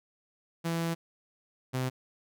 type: tone pair in turn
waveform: sawtooth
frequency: 166.6 / 128.96 Hz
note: E3 / C3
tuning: +19 / -25 cents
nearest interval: major third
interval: 444 cents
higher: first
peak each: -25 dBFS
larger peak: neither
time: 0.64-0.95 / 1.73-1.9 s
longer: first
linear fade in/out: 20 ms
effects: none